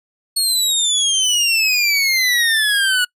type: exponential sweep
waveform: 25% pulse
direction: down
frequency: 4365 to 1454 Hz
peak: -10 dBFS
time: 0.36-3.05 s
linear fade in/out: 10 ms
effects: noise-tail reverb RT60 0.1 s tail -24 dB re dry + resampled to 32000 Hz